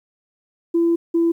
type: tone pair in turn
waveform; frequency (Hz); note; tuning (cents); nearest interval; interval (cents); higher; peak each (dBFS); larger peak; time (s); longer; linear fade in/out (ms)
sine; 337.1 / 335.2; E4 / E4; +39 / +29; unison; 10; first; -13; neither; 0.74-0.96 / 1.14-1.32; first; 10
effects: tanh soft clip ceiling -10 dBFS + 9-bit